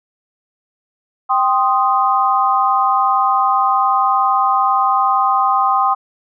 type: chord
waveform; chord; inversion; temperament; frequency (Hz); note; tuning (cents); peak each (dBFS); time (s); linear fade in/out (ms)
sine; C minor; second; equal; 784 / 1046.5 / 1244.5; G5 / C6 / Eb6; 0 / 0 / 0; -16; 1.29-5.95; 20
effects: none